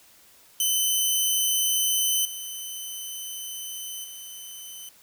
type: tone with level steps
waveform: 10% pulse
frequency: 3041 Hz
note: F#7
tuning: 47 cents sharp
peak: -13 / -25 / -30 dBFS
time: 0.6-4.89 s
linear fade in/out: 2 ms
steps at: 2.25 / 4.04 s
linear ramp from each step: 2 ms
effects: white hiss -55 dBFS RMS until 5.02 s